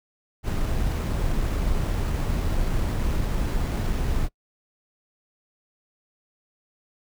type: noise with sample-and-hold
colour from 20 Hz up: brown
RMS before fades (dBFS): -24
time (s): 0.43-4.29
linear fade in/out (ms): 50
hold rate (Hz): 8820
effects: noise-tail reverb RT60 0.1 s tail -24 dB re dry